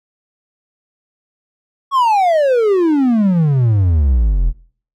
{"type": "exponential sweep", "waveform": "triangle", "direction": "down", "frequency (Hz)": [1127, 38.21], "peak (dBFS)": -8, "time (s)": [1.91, 4.53], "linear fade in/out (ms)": 50, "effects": ["noise-tail reverb RT60 0.5 s tail -20 dB re dry"]}